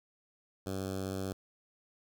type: tone with notch filter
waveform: 10% pulse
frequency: 95.6 Hz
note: G2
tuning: 43 cents flat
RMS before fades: -37 dBFS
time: 0.66-1.33 s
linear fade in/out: 5 ms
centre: 2100 Hz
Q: 0.91
effects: none